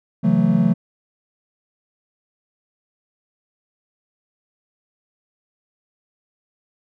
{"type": "chord", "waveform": "triangle", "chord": "F# minor seventh", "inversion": "second", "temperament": "just", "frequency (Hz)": [138.75, 166.5, 185, 222], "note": ["C#3", "E3", "F#3", "A3"], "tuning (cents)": [2, 18, 0, 16], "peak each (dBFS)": [-22, -17, -16, -16], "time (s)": [0.23, 0.74], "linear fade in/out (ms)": 20, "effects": []}